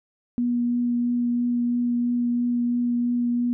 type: tone with vibrato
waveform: sine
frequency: 241.2 Hz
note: B3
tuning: 41 cents flat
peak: -20 dBFS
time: 0.38-3.53 s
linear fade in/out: 0 ms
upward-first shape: triangle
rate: 3 Hz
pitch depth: 11 cents each way
effects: none